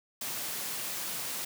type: high-pass noise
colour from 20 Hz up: white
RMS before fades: -36 dBFS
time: 0.21-1.45 s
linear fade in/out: 5 ms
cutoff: 100 Hz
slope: 48 dB/octave
effects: none